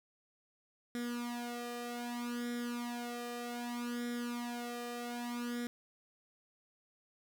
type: tone with flanger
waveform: sawtooth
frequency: 240.3 Hz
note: B3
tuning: 47 cents flat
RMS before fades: -40 dBFS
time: 0.95-5.67 s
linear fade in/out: 0 ms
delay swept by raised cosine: 0.55 to 1.65 ms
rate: 0.64 Hz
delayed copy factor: +0.85
effects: none